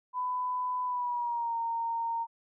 sine tone with pitch glide, 1000 to 922.3 Hz, B5 to A#5, +21 to -19 cents, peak -29 dBFS, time 0.13-2.27 s, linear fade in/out 50 ms, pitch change -140 cents, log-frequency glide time 0.85-1.56 s, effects none

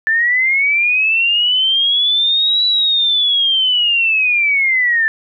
sine linear two-way sweep, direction up then down, 1756 to 3951 to 1756 Hz, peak -11 dBFS, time 0.07-5.08 s, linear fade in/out 0 ms, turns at 2.66 s, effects none

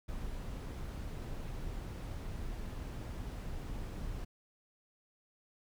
brown noise, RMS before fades -41 dBFS, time 0.08-4.25 s, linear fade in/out 10 ms, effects none

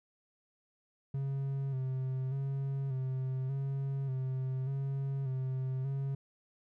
triangle tone with vibrato, 133.8 Hz, C3, 39 cents sharp, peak -30 dBFS, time 1.14-6.15 s, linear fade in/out 5 ms, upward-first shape square, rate 0.85 Hz, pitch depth 40 cents each way, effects none

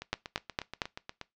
two click trains, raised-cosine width 0.2 ms, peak -21 / -11 dBFS, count 11 / 4, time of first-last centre 0.02-1.213 / 0.13-0.818 s, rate 8.38 / 4.36 Hz, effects noise-tail reverb RT60 0.2 s tail -20 dB re dry + low-pass 5000 Hz 12 dB/octave

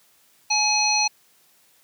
harmonic tone, 845 Hz, G#5, 30 cents sharp, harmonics 1 / 3 / 5 / 7, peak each -24 / -24 / -23 / -23 dBFS, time 0.5-1.08 s, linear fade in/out 10 ms, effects white hiss -59 dBFS RMS until 1.83 s + high-pass 100 Hz 12 dB/octave

